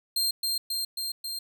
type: tone with echo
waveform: sawtooth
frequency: 4186 Hz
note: C8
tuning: in tune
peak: -21 dBFS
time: 0.16-0.31 s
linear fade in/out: 5 ms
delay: 270 ms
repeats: 4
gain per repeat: -2 dB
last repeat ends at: 1.39 s
effects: none